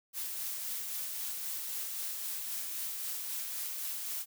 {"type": "noise with tremolo", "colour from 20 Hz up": "blue", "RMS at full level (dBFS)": -37, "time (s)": [0.13, 4.26], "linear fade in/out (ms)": 50, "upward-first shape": "sine", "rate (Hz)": 3.8, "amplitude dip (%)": 25, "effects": []}